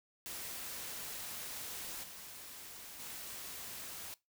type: noise with level steps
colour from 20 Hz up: white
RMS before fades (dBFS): -44 / -50 / -46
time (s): 0.26-4.14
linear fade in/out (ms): 0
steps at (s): 2.03 / 2.99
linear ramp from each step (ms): 10
effects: noise-tail reverb RT60 0.2 s tail -20 dB re dry